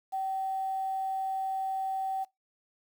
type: tone with quantisation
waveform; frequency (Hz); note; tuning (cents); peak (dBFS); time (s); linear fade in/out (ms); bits
sine; 768; G5; -36; -29; 0.12-2.25; 20; 9
effects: noise-tail reverb RT60 0.2 s tail -23 dB re dry